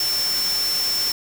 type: tone in noise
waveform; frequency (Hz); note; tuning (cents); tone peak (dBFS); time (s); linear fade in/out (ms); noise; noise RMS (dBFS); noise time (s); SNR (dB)
sine; 5380; E8; +34; -20; 0-1.12; 2; white; -28; 0-1.12; +5
effects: none